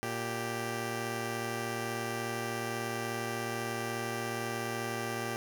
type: tone pair together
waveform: 10% pulse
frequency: 116.54 / 392 Hz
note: A#2 / G4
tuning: 0 / 0 cents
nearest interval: octave + major sixth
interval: 2100 cents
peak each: -28 dBFS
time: 0.03-5.36 s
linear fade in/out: 0 ms
effects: none